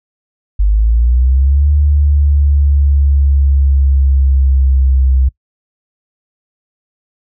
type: linear two-way sweep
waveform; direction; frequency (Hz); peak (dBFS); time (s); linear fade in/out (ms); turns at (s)
sine; up then down; 49.1 to 73.42 to 65; -7; 0.59-5.29; 10; 1.7
effects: noise-tail reverb RT60 0.1 s tail -22 dB re dry